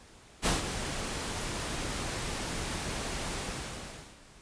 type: noise with ADSR envelope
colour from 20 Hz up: pink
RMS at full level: -25 dBFS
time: 0.42-4.21 s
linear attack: 44 ms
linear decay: 150 ms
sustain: -10 dB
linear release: 870 ms
effects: pink hiss -55 dBFS RMS until 4.41 s + resampled to 22050 Hz